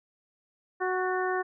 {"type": "harmonic tone with a mistuned harmonic", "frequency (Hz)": 370, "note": "F#4", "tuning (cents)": 0, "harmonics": [1, 2, 3, 4, 5], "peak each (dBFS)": [-29, -32, -34, -35, -36], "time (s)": [0.8, 1.43], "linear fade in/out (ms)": 20, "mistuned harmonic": 5, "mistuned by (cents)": -41, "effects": []}